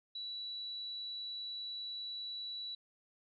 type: tone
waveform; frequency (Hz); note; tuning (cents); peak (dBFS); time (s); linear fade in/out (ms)
sine; 3935; B7; -7; -40; 0.15-2.75; 5
effects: none